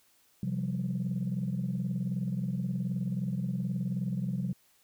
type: chord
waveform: sine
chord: C suspended fourth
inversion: none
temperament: equal with one note detuned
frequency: 130.81 / 174.61 / 193.52 Hz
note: C3 / F3 / G3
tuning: 0 / 0 / -22 cents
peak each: -33 dBFS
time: 0.43-4.53 s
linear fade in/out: 2 ms
effects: tanh soft clip ceiling -23 dBFS + white hiss -66 dBFS RMS until 4.83 s